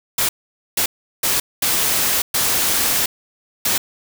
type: noise bursts at uneven times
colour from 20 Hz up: white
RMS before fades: -18 dBFS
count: 6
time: 0.18-0.29 / 0.77-0.86 / 1.23-1.4 / 1.62-2.22 / 2.34-3.06 / 3.65-3.78 s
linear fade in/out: 5 ms
effects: none